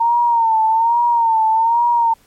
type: tone with vibrato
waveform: sine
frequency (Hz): 916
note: A#5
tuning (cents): -31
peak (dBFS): -11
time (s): 0-2.14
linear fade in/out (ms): 10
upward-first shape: sine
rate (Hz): 1.2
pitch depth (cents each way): 70
effects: pink hiss -54 dBFS RMS until 2.26 s + MP3 64 kbps